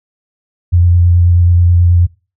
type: tone with vibrato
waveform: sine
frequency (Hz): 87.31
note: F2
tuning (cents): 0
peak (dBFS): -5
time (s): 0.72-2.07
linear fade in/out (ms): 20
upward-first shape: square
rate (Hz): 9.3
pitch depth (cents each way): 14
effects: noise-tail reverb RT60 0.3 s tail -21 dB re dry